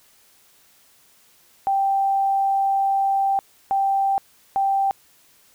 sine tone bursts at uneven times, 784 Hz, G5, in tune, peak -17 dBFS, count 3, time 1.67-3.39 / 3.71-4.18 / 4.56-4.91 s, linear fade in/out 0 ms, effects white hiss -56 dBFS RMS until 5.54 s

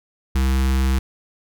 square tone with notch filter, 65.7 Hz, C2, 8 cents sharp, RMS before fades -18 dBFS, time 0.35-0.99 s, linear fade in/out 5 ms, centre 580 Hz, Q 1.2, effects none

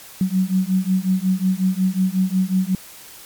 sine beating tone pair, 184.5 / 190 Hz, F#3 / F#3, -5 / +46 cents, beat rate 5.5 Hz, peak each -19 dBFS, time 0.21-2.75 s, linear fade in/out 2 ms, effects white hiss -41 dBFS RMS until 3.25 s + MP3 96 kbps

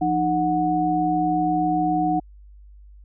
sine tone cluster, 172.7 / 308.3 / 735 Hz, F3 / D#4 / F#5, -19 / -16 / -12 cents, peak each -28 / -22 / -21 dBFS, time 0.01-2.2 s, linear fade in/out 10 ms, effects added 50 Hz sine -43 dBFS peak until 3.04 s

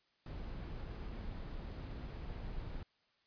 brown noise, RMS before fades -44 dBFS, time 0.26-2.83 s, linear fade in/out 2 ms, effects white hiss -75 dBFS RMS until 3.26 s + resampled to 11025 Hz

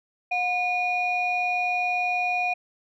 sine tone pair together, 721 / 2448 Hz, F#5 / D#7, -45 / -29 cents, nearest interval octave + major sixth, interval 2116 cents, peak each -24 dBFS, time 0.31-2.54 s, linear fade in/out 10 ms, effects tanh soft clip ceiling -17 dBFS

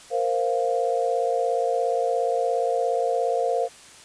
sine chord, Bb suspended second, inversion none, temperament equal, 466.2 / 523.3 / 698.5 Hz, Bb4 / C5 / F5, 0 / 0 / 0 cents, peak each -25 dBFS, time 0.1-3.69 s, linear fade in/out 50 ms, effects white hiss -47 dBFS RMS until 4.04 s + resampled to 22050 Hz

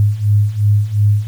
sine beating tone pair, 102 / 104.8 Hz, G#2 / G#2, -31 / +16 cents, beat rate 2.8 Hz, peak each -15 / -12 dBFS, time 0-1.27 s, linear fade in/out 0 ms, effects 7-bit

